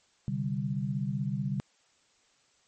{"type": "chord", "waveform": "sine", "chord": "C suspended second", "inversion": "none", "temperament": "equal", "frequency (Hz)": [130.81, 146.83, 196], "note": ["C3", "D3", "G3"], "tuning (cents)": [0, 0, 0], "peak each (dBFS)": -33, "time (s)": [0.28, 1.6], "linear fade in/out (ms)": 0, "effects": ["white hiss -67 dBFS RMS until 2.67 s", "MP3 32 kbps"]}